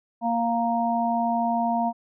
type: harmonic tone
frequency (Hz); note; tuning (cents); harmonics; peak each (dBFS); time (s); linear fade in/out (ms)
233.1; A#3; 0; 1 / 3 / 4; -26 / -24 / -27; 0.21-1.93; 50
effects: none